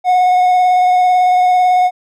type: tone with vibrato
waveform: triangle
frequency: 729 Hz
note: F#5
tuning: 26 cents flat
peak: -6 dBFS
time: 0.04-1.91 s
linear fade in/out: 50 ms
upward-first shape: square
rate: 18 Hz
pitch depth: 12 cents each way
effects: none